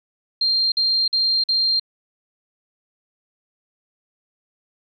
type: tone bursts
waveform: sine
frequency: 4186 Hz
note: C8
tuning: in tune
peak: -16 dBFS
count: 4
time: 0.41-1.797 s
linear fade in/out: 5 ms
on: 310 ms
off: 49 ms
effects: none